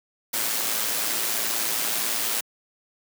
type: noise with amplitude modulation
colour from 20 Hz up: white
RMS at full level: -24 dBFS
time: 0.33-2.41 s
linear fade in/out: 10 ms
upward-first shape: sine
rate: 112 Hz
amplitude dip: 40%
effects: high-pass 200 Hz 12 dB/octave